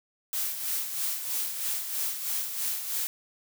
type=noise with tremolo; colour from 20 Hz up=blue; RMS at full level=-29 dBFS; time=0.33-3.07 s; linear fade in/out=0 ms; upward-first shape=sine; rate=3.1 Hz; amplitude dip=55%; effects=none